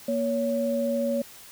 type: tone pair together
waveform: sine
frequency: 235.8 / 560.8 Hz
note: A#3 / C#5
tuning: +20 / +20 cents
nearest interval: octave + minor third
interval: 1500 cents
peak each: -27 / -25 dBFS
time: 0.08-1.22 s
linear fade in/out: 5 ms
effects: white hiss -47 dBFS RMS until 1.51 s